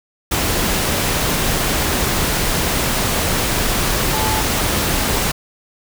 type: tone in noise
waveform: sine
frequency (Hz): 870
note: A5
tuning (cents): -20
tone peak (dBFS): -22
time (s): 4.13-4.41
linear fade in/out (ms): 10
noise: pink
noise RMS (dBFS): -18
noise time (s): 0.31-5.32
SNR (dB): -7
effects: none